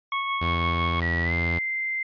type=tone with tremolo; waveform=25% pulse; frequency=1102 Hz; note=C#6; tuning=11 cents flat; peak=-20 dBFS; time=0.12-1 s; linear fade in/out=2 ms; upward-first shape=sine; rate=5.9 Hz; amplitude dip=30%
type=tone; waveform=sawtooth; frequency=84.7 Hz; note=E2; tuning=48 cents sharp; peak=-21 dBFS; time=0.41-1.59 s; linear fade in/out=10 ms
type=tone with pitch glide; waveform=sine; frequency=1933 to 2084 Hz; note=B6 to C7; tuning=-38 to -7 cents; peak=-25 dBFS; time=1.02-2.03 s; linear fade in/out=5 ms; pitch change=+131 cents; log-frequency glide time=1.24-1.33 s
effects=resampled to 11025 Hz